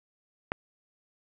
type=click; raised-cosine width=0.5 ms; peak=-13 dBFS; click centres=0.519 s; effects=none